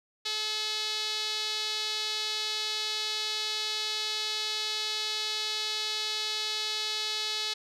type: tone with band-pass filter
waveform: sawtooth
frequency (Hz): 430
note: A4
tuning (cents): -40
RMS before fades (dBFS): -32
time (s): 0.25-7.54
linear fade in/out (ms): 10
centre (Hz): 4100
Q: 3.5
effects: none